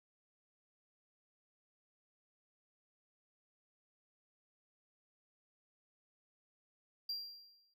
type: tone with exponential decay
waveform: triangle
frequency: 4751 Hz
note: D8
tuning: 19 cents sharp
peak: -35 dBFS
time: 7.09-7.74 s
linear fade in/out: 5 ms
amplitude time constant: 140 ms
effects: noise-tail reverb RT60 0.1 s tail -20 dB re dry

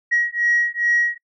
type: beating tone pair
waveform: sine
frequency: 1900 / 1902.4 Hz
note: A#6 / A#6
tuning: +33 / +35 cents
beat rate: 2.4 Hz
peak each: -19 / -19 dBFS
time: 0.11-1.18 s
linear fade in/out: 20 ms
effects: noise-tail reverb RT60 0.1 s tail -26 dB re dry + tanh soft clip ceiling -10 dBFS

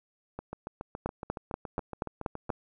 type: two click trains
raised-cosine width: 1 ms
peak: -23 / -16 dBFS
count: 16 / 7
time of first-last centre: 0.39-2.494 / 1.06-2.502 s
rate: 7.13 / 4.16 Hz
effects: none

